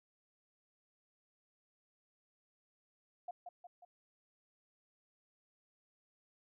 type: tone with echo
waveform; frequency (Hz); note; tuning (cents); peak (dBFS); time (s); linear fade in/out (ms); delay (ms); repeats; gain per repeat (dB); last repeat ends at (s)
sine; 710; F5; +28; -40; 3.28-3.31; 5; 180; 3; -5; 3.85
effects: none